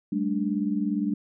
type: chord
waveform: sine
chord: G suspended second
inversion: none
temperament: equal with one note detuned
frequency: 196 / 215.8 / 293.7 Hz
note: G3 / A3 / D4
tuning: 0 / -33 / 0 cents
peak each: -28 dBFS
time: 0.12-1.14 s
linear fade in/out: 5 ms
effects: none